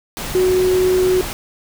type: tone in noise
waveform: sine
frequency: 369.1 Hz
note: F#4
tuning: 4 cents flat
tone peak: -12 dBFS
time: 0.35-1.21 s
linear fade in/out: 0 ms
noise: pink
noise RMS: -26 dBFS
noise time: 0.17-1.33 s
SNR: +11 dB
effects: none